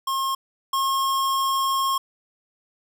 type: tone pair in turn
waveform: square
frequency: 1074 / 1078.7 Hz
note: C6 / C#6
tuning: +45 / -48 cents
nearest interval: unison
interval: 7 cents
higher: second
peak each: -23 / -21 dBFS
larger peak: second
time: 0.07-0.35 / 0.73-1.98 s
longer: second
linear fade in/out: 5 ms
effects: none